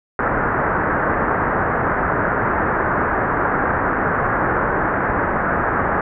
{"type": "low-pass noise", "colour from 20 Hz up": "white", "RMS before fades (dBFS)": -19, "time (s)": [0.19, 6.01], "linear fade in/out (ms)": 2, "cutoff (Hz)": 1700, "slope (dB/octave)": 48, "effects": []}